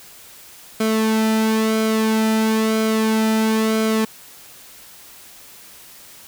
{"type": "tone with flanger", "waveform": "sawtooth", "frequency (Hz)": 220, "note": "A3", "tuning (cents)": 0, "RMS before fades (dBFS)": -18, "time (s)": [0.8, 4.05], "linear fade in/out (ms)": 5, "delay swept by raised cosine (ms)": [1.1, 1.84], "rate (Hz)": 1, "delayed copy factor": -0.6, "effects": ["white hiss -43 dBFS RMS until 6.27 s"]}